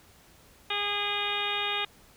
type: harmonic tone with a mistuned harmonic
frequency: 409.5 Hz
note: G#4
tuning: 24 cents flat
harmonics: 1 / 2 / 3 / 4 / 5 / 6 / 7 / 8 / 9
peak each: -39 / -36 / -36 / -39 / -38 / -34 / -36 / -37 / -34 dBFS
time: 0.7-1.85 s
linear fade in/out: 5 ms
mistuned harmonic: 7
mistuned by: +20 cents
effects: pink hiss -57 dBFS RMS until 2.16 s